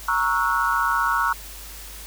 sine chord, F# dominant seventh, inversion first, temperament equal with one note detuned, 932.3 / 1108.7 / 1318.5 / 1453.7 Hz, A#5 / C#6 / E6 / F#6, 0 / 0 / 0 / -31 cents, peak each -25 / -24 / -24 / -24 dBFS, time 0.08-1.33 s, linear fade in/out 5 ms, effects added 50 Hz sine -40 dBFS peak until 2.06 s + white hiss -40 dBFS RMS until 2.06 s

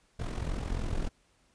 brown noise with amplitude modulation, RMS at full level -30 dBFS, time 0.19-1.09 s, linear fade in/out 10 ms, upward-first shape sine, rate 43.4 Hz, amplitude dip 65%, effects pink hiss -68 dBFS RMS until 1.54 s + resampled to 22050 Hz

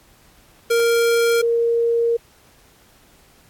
square / sine tone pair in turn, 466.2 / 466.2 Hz, A#4 / A#4, 0 / 0 cents, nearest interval unison, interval 0 cents, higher neither, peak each -15 dBFS, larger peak neither, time 0.7-1.42 / 1.42-2.17 s, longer second, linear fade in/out 10 ms, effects pink hiss -53 dBFS RMS until 3.49 s + AAC 64 kbps

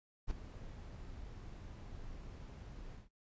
brown noise with ADSR envelope, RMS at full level -36 dBFS, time 0.27-3.09 s, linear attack 40 ms, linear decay 5 ms, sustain -13 dB, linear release 140 ms, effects noise-tail reverb RT60 0.1 s tail -23 dB re dry + resampled to 16000 Hz

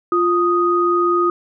sine tone pair together, 349.2 / 1244.5 Hz, F4 / D#6, 0 / 0 cents, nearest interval octave + minor seventh, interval 2200 cents, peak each -16 dBFS, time 0.12-1.3 s, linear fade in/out 2 ms, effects none

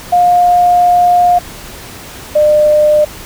sine tone pair in turn, 710 / 601.9 Hz, F5 / D5, +28 / +42 cents, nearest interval minor third, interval 286 cents, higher first, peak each -5 dBFS, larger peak neither, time 0.12-1.39 / 2.35-3.05 s, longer first, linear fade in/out 10 ms, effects pink hiss -30 dBFS RMS until 3.25 s

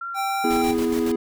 sine tone with vibrato, 1365 Hz, F6, 40 cents flat, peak -28 dBFS, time 0.01-0.62 s, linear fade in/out 5 ms, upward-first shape sine, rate 3.1 Hz, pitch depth 17 cents each way
square tone, 784 Hz, G5, in tune, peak -24 dBFS, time 0.14-0.75 s, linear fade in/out 50 ms
triangle chord, E major, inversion second, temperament equal with one note detuned, 247.7 / 329.6 / 415.3 Hz, B3 / E4 / G#4, +5 / 0 / 0 cents, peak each -22 dBFS, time 0.44-1.16 s, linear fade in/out 5 ms
pink noise with tremolo, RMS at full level -33 dBFS, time 0.5-1.12 s, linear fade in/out 5 ms, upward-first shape square, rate 7.1 Hz, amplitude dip 55%
effects none

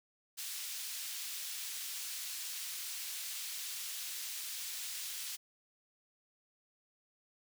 pink high-pass noise, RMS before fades -42 dBFS, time 0.37-5.37 s, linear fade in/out 20 ms, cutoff 3400 Hz, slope 12 dB/octave, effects none

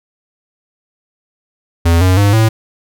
square tone with pitch steps, 84.2 / 92.35 / 101.29 / 111.1 Hz, E2 / F#2 / G#2 / A2, +37 / -3 / -43 / +17 cents, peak -8 dBFS, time 1.85-2.49 s, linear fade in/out 10 ms, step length 160 ms, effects none

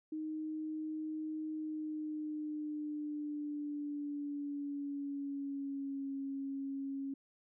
sine tone with pitch glide, 311.1 to 274 Hz, D#4 to C#4, 0 to -20 cents, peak -37 dBFS, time 0.12-7.14 s, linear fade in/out 5 ms, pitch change -220 cents, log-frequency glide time 1.52-6.14 s, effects none

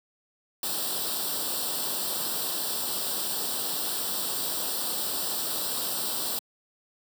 white noise with comb filter, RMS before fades -30 dBFS, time 0.63-6.39 s, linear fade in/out 2 ms, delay 0.23 ms, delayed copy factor +0.8, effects high-pass 200 Hz 12 dB/octave

